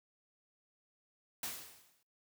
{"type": "noise with exponential decay", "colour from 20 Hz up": "white", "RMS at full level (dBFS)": -38, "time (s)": [1.43, 2.03], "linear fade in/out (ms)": 2, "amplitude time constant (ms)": 130, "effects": ["noise-tail reverb RT60 0.3 s tail -24 dB re dry", "high-pass 60 Hz 12 dB/octave"]}